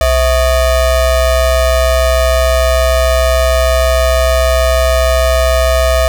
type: ring-modulated tone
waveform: square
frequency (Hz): 293.7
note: D4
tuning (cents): 0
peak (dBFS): -6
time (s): 0.01-6.08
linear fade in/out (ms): 0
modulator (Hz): 357
effects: none